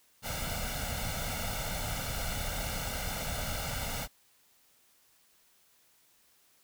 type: noise with comb filter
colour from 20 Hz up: pink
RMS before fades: -35 dBFS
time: 0.22-4.08 s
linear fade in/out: 50 ms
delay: 1.4 ms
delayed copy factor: +0.75
effects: white hiss -66 dBFS RMS until 6.63 s